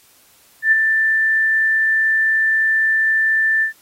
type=tone with ADSR envelope; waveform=sine; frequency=1772 Hz; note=A6; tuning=12 cents sharp; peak=-8 dBFS; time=0.62-3.73 s; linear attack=100 ms; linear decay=17 ms; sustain=-5 dB; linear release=110 ms; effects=white hiss -52 dBFS RMS until 3.81 s + AAC 48 kbps